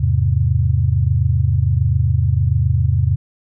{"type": "chord", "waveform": "sine", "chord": "E augmented", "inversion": "none", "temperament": "equal", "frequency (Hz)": [82.41, 103.83, 130.81], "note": ["E2", "G#2", "B#2"], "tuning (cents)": [0, 0, 0], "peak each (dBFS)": -17, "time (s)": [0, 3.16], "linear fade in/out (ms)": 10, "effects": []}